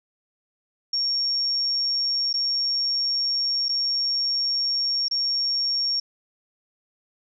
sine tone with dropouts, 5530 Hz, F8, 18 cents flat, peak -21 dBFS, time 0.93-6 s, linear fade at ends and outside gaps 5 ms, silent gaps 2.33-2.339 / 3.685-3.691 / 5.084-5.111 s, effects none

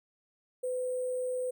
sine tone with sample-and-hold, 504 Hz, B4, 35 cents sharp, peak -30 dBFS, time 0.63-1.51 s, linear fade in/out 10 ms, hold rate 8820 Hz, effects none

